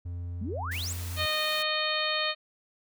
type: tone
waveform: triangle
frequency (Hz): 87.31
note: F2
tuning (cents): 0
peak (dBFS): -31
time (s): 0.05-1.26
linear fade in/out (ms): 10
type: exponential sweep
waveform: sine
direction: up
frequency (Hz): 185 to 8450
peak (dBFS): -33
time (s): 0.41-0.93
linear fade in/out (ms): 5
type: noise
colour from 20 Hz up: white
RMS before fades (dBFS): -42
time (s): 0.71-1.63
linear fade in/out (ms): 10
type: harmonic tone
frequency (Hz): 616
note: D#5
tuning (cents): -17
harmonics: 1 / 2 / 3 / 4 / 5 / 6 / 7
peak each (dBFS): -34 / -34 / -34 / -34 / -34 / -34 / -34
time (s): 1.16-2.35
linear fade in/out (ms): 50
effects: none